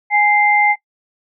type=tone pair together; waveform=sine; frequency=830.6 / 2089 Hz; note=G#5 / C7; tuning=0 / -3 cents; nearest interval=octave + major third; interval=1597 cents; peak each=-13 dBFS; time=0.1-0.76 s; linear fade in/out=50 ms; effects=noise-tail reverb RT60 0.1 s tail -19 dB re dry